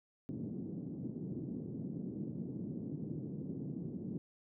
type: band-pass noise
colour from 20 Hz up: pink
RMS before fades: -42 dBFS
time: 0.29-4.18 s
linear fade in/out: 0 ms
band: 140 to 320 Hz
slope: 24 dB/octave
effects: none